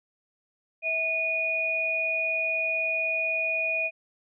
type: tone pair together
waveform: sine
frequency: 651 / 2461 Hz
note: E5 / D#7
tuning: -22 / -20 cents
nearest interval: octave + major seventh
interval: 2302 cents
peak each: -32 / -25 dBFS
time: 0.82-3.91 s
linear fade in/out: 50 ms
effects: none